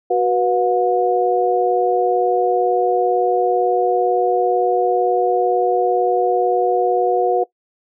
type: tone cluster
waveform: sine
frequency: 371 / 488.9 / 720 Hz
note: F#4 / B4 / F#5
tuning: +5 / -18 / -47 cents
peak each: -18 dBFS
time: 0.1-7.44 s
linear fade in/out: 10 ms
effects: noise-tail reverb RT60 0.1 s tail -19 dB re dry